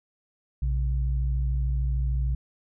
sine tone pair together, 60.44 / 133.9 Hz, B1 / C3, -37 / +40 cents, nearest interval octave + major second, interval 1377 cents, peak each -23 / -31 dBFS, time 0.62-2.35 s, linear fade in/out 5 ms, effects none

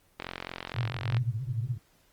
click train, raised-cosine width 0.3 ms, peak -18 dBFS, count 44, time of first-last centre 0.2-1.168 s, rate 44.4 Hz
pink band-pass noise, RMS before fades -31 dBFS, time 0.74-1.78 s, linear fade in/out 10 ms, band 110 to 130 Hz, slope 96 dB/octave
effects pink hiss -65 dBFS RMS until 2.12 s + Opus 24 kbps

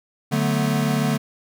square chord, B minor seventh, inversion first, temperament equal, 146.83 / 185 / 220 / 246.9 Hz, D3 / F#3 / A3 / B3, 0 / 0 / 0 / 0 cents, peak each -23 / -29 / -24 / -27 dBFS, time 0.31-1.18 s, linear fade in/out 20 ms, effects none

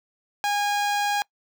sawtooth tone with notch filter, 819 Hz, G#5, 24 cents flat, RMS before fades -24 dBFS, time 0.44-1.22 s, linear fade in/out 0 ms, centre 11000 Hz, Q 1.1, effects noise-tail reverb RT60 0.1 s tail -24 dB re dry

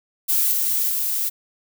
violet noise with level steps, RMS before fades -19 / -21 / -23 dBFS, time 0.28-1.3 s, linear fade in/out 20 ms, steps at 0.52 / 0.89 s, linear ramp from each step 2 ms, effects none

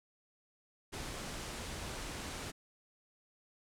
pink low-pass noise, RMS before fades -43 dBFS, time 0.92-2.52 s, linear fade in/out 20 ms, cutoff 10000 Hz, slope 24 dB/octave, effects none

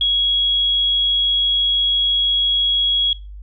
sine tone, 3322 Hz, G#7, in tune, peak -14 dBFS, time 0.01-3.13 s, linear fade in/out 2 ms, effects noise-tail reverb RT60 0.3 s tail -21 dB re dry + added 50 Hz sine -32 dBFS peak until 3.42 s

